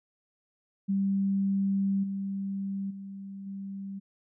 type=tone with level steps; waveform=sine; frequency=196 Hz; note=G3; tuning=in tune; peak=-24 / -30 / -38 / -35 dBFS; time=0.88-4 s; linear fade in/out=20 ms; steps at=2.03 / 2.9 / 3.46 s; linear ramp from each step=10 ms; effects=none